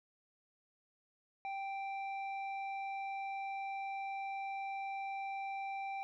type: tone with low-pass filter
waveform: square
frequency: 784 Hz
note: G5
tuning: in tune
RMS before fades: -41 dBFS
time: 1.45-6.03 s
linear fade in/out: 0 ms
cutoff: 1900 Hz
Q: 2.9
effects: none